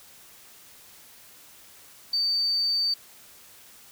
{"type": "tone", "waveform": "sine", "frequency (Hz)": 4592, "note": "D8", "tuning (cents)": -40, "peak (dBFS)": -22, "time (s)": [2.13, 2.94], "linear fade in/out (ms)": 5, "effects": ["white hiss -51 dBFS RMS until 3.91 s"]}